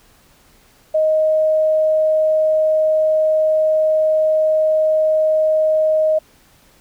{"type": "tone", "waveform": "sine", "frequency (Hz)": 625, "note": "D#5", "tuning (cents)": 8, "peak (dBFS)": -12, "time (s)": [0.94, 6.19], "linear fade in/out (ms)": 10, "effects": ["pink hiss -52 dBFS RMS until 6.8 s"]}